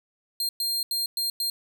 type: tone bursts at uneven times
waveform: sawtooth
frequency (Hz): 4200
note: C8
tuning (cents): +6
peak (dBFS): -22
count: 5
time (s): 0.4-0.49 / 0.6-0.83 / 0.91-1.06 / 1.17-1.3 / 1.4-1.5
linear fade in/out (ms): 2
effects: none